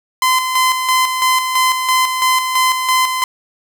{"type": "tone with tremolo", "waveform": "sawtooth", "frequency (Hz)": 1028, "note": "C6", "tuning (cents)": -31, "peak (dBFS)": -7, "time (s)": [0.22, 3.24], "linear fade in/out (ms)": 2, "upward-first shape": "square", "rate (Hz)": 3, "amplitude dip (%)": 50, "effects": ["8-bit"]}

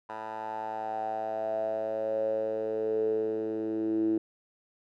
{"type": "tone with band-pass filter sweep", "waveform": "10% pulse", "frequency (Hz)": 109.7, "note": "A2", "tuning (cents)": -5, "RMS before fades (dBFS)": -31, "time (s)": [0.09, 4.18], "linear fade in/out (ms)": 5, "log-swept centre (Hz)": [1000, 320], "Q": 8.7, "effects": []}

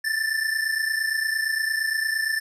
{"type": "tone pair together", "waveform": "square", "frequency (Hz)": [1760, 1788.7], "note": ["A6", "A6"], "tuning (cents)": [0, 28], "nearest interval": "unison", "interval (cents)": 28, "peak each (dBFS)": [-25, -28], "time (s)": [0.04, 2.4], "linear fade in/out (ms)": 10, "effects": ["resampled to 32000 Hz", "10-bit"]}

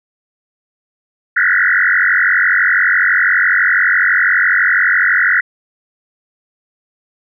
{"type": "tone with frequency modulation", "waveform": "sine", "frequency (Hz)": 1703, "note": "G#6", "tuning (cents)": 43, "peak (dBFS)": -9, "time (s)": [1.36, 5.41], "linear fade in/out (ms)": 10, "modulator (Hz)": 46, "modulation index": 6.3, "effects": []}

